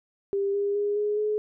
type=tone with pitch steps; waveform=sine; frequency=397.3 / 403.8 / 410.4 / 417.1 / 423.9 Hz; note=G4 / G#4 / G#4 / G#4 / G#4; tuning=+23 / -49 / -21 / +7 / +35 cents; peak=-23 dBFS; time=0.33-1.38 s; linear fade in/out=0 ms; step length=210 ms; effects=none